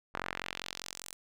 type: tone with band-pass filter sweep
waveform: sawtooth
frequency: 45 Hz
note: F#1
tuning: 47 cents flat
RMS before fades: -42 dBFS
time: 0.14-1.13 s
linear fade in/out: 0 ms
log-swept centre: 1300 to 9700 Hz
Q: 1.3
effects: none